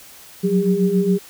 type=tone cluster; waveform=sine; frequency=181 / 188.3 / 402.9 Hz; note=F#3 / F#3 / G4; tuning=-38 / +31 / +48 cents; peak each=-19 dBFS; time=0.43-1.19 s; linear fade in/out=20 ms; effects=white hiss -43 dBFS RMS until 1.29 s